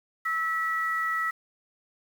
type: tone pair together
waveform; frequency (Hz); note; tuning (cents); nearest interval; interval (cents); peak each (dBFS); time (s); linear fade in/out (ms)
sine; 1305.7 / 1940; E6 / B6; -17 / -31; perfect fifth; 686; -28; 0.25-1.31; 10
effects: 8-bit